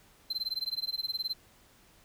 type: tone with tremolo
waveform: triangle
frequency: 4102 Hz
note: C8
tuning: 35 cents flat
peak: -27 dBFS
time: 0.3-1.34 s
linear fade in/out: 5 ms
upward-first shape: sine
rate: 19 Hz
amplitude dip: 100%
effects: pink hiss -61 dBFS RMS until 2.04 s